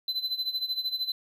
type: tone with tremolo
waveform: triangle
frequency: 4035 Hz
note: B7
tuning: 36 cents sharp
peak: -24 dBFS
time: 0.08-1.12 s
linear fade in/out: 2 ms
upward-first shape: sine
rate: 13 Hz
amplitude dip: 80%
effects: none